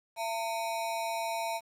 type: ring-modulated tone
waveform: square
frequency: 791 Hz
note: G5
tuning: 15 cents sharp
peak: -29 dBFS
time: 0.16-1.61 s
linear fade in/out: 50 ms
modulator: 117 Hz
effects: resampled to 32000 Hz + 10-bit